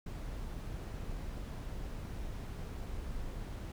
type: noise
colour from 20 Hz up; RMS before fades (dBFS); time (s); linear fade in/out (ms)
brown; -41; 0.06-3.72; 5
effects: none